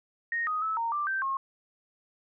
sine tone with pitch steps, 1860 / 1249 / 1303 / 923 / 1180 / 1560 / 1080 Hz, A#6 / D#6 / E6 / A#5 / D6 / G6 / C#6, -4 / +6 / -20 / -17 / +8 / -9 / -45 cents, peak -27 dBFS, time 0.32-1.37 s, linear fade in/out 2 ms, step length 150 ms, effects none

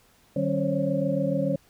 sine tone cluster, 152 / 191.4 / 274.8 / 533 / 560 Hz, D#3 / G3 / C#4 / C5 / C#5, -40 / -41 / -15 / +32 / +18 cents, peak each -29 dBFS, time 0.36-1.56 s, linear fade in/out 5 ms, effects pink hiss -60 dBFS RMS until 1.69 s

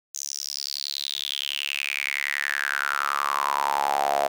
sawtooth tone with high-pass filter sweep, 70.7 Hz, C#2, 35 cents sharp, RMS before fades -27 dBFS, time 0.14-4.28 s, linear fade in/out 10 ms, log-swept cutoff 6400 to 660 Hz, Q 7.3, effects none

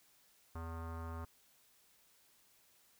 square tone with low-pass filter, 82.41 Hz, E2, in tune, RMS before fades -44 dBFS, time 0.55-1.25 s, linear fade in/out 5 ms, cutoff 1200 Hz, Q 3.9, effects white hiss -69 dBFS RMS until 2.99 s

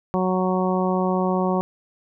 harmonic tone, 185 Hz, F#3, in tune, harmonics 1 / 2 / 3 / 4 / 5 / 6, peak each -22 / -25 / -27 / -28 / -29 / -30 dBFS, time 0.14-1.61 s, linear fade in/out 0 ms, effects none

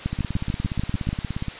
two click trains, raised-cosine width 5 ms, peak -11 / -14 dBFS, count 8 / 24, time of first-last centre 0.06-1.089 / 0.13-1.483 s, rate 6.8 / 17 Hz, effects white hiss -37 dBFS RMS until 1.59 s + resampled to 8000 Hz

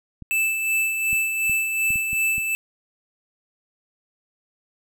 clicks, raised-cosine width 5 ms, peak -24 dBFS, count 7, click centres 0.223 / 1.13 / 1.497 / 1.905 / 1.958 / 2.131 / 2.381 s
square tone with tremolo, 2637 Hz, E7, in tune, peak -19 dBFS, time 0.31-2.55 s, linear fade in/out 0 ms, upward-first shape sine, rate 2.7 Hz, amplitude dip 45%
effects none

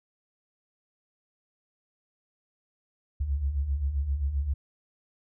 sine beating tone pair, 64.3 / 71.9 Hz, C2 / D2, -30 / -36 cents, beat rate 7.6 Hz, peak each -33 / -26 dBFS, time 3.2-4.54 s, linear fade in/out 10 ms, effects none

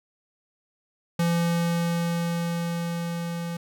square tone with level ramp, 170 Hz, F3, 46 cents flat, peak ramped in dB -21 to -30 dBFS, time 1.19-3.57 s, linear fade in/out 5 ms, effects none

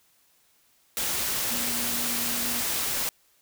sine tone in noise, 237.6 Hz, A#3, 33 cents sharp, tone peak -37 dBFS, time 1.51-2.61 s, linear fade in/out 0 ms, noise white, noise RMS -28 dBFS, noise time 0.97-3.09 s, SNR -12 dB, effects white hiss -64 dBFS RMS until 3.41 s

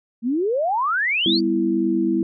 sine exponential sweep, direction up, 220 to 4740 Hz, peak -18 dBFS, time 0.22-1.41 s, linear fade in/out 50 ms
sine chord, E minor, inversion first, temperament just, 197.78 / 247.2 / 329.6 Hz, G3 / B3 / E4, +16 / +2 / 0 cents, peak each -24 / -24 / -19 dBFS, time 1.26-2.23 s, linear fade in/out 2 ms
effects none

